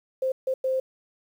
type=tone bursts at uneven times; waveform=sine; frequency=523 Hz; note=C5; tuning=1 cent flat; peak=-22 dBFS; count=3; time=0.22-0.32 / 0.47-0.54 / 0.64-0.8 s; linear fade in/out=5 ms; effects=9-bit